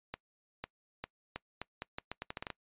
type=accelerating click train; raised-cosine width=0.3 ms; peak=-22 dBFS; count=14; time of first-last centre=0.14-2.503 s; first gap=500 ms; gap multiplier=0.8; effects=noise-tail reverb RT60 0.1 s tail -23 dB re dry + resampled to 8000 Hz